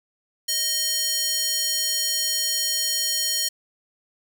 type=tone with high-pass filter; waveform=square; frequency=622.3 Hz; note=D#5; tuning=in tune; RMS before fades=-24 dBFS; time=0.48-3.49 s; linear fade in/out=10 ms; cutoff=4700 Hz; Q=1.3; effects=none